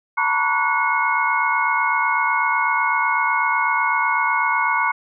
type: tone cluster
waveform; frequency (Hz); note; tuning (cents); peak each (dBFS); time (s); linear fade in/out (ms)
sine; 904 / 972 / 1128 / 1465 / 2174; A5 / B5 / C#6 / F#6 / C#7; +47 / -28 / +30 / -18 / -34; -23; 0.17-4.92; 10
effects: none